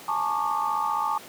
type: tone cluster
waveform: sine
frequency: 844 / 899 / 1116 / 1199 Hz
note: G#5 / A5 / C#6 / D6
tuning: +28 / +37 / +11 / +36 cents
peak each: -29 dBFS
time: 0.08-1.18 s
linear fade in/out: 5 ms
effects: pink hiss -44 dBFS RMS until 1.28 s + high-pass 200 Hz 12 dB/octave